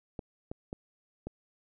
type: clicks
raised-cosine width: 2 ms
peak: -24 dBFS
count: 4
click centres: 0.192 / 0.515 / 0.729 / 1.27 s
effects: none